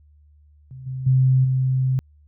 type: tone with level steps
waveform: sine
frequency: 130.4 Hz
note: C3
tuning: 5 cents flat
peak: -35 / -26 / -13 / -17 dBFS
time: 0.71-1.99 s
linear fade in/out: 0 ms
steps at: 0.86 / 1.06 / 1.44 s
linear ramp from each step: 10 ms
effects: added 74 Hz sine -50 dBFS peak until 2.27 s